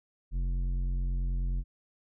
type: tone with tanh clipping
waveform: sine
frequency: 44.72 Hz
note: F1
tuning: 42 cents sharp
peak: -29 dBFS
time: 0.31-1.64 s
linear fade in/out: 50 ms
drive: 10 dB
effects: none